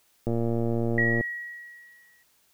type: click train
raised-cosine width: 2 ms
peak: -15 dBFS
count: 110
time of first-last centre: 0.27-1.21 s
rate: 116 Hz
type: tone with exponential decay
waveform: sine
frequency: 1912 Hz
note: A#6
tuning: 43 cents sharp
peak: -20 dBFS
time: 0.98-2.23 s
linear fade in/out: 2 ms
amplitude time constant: 270 ms
effects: white hiss -65 dBFS RMS until 2.53 s